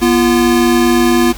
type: tone pair together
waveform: square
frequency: 243.1 / 343.5 Hz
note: B3 / F4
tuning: -27 / -29 cents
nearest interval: tritone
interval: 598 cents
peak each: -12 dBFS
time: 0.01-1.33 s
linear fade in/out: 20 ms
effects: added 50 Hz sine -27 dBFS peak until 1.37 s + pink hiss -32 dBFS RMS until 1.37 s